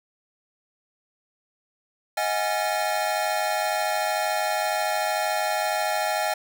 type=tone cluster; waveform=square; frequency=629 / 731 / 824 / 1378 / 1738 Hz; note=D#5 / F#5 / G#5 / F6 / A6; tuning=+19 / -21 / -14 / -24 / -22 cents; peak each=-29 / -30 / -28 / -35 / -34 dBFS; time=2.17-6.34 s; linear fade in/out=5 ms; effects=none